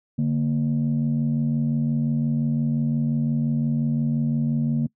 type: tone pair together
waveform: sine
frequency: 145.96 / 231.7 Hz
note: D3 / A#3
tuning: -10 / -10 cents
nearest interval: minor sixth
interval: 800 cents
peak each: -21 dBFS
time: 0.18-4.87 s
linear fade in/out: 10 ms
effects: noise-tail reverb RT60 0.1 s tail -24 dB re dry + tanh soft clip ceiling -15 dBFS